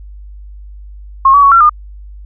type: tone with pitch steps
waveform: sine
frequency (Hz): 1079 / 1138 / 1116 / 1361 / 1213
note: C#6 / C#6 / C#6 / F6 / D#6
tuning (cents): -47 / +45 / +11 / -45 / -44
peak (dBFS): -3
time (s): 1.25-1.695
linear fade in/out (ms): 5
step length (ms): 89
effects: added 50 Hz sine -29 dBFS peak until 2.25 s